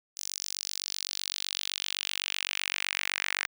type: tone with high-pass filter sweep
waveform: sawtooth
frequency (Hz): 47.85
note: G1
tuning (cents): -41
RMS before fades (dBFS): -34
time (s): 0.16-3.47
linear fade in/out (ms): 20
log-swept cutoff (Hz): 6000 to 1900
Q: 2.4
effects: none